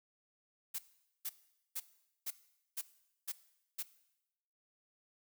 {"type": "noise bursts", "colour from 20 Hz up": "blue", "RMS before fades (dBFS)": -39, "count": 7, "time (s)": [0.74, 3.829], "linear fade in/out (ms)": 10, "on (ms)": 47, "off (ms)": 460, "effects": ["noise-tail reverb RT60 0.9 s tail -17 dB re dry"]}